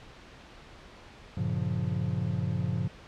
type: chord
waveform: triangle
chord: G half-diminished seventh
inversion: none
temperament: just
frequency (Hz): 98 / 117.6 / 141.12 / 176.4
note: G2 / Bb2 / Db3 / F3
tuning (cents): 0 / +16 / +31 / +18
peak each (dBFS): -31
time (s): 1.37-2.88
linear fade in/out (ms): 5
effects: pink hiss -50 dBFS RMS until 3.07 s + low-pass 4000 Hz 12 dB/octave